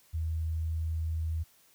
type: tone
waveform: sine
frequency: 80.4 Hz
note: E2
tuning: 43 cents flat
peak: -29 dBFS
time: 0.13-1.44 s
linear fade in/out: 20 ms
effects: white hiss -63 dBFS RMS until 1.74 s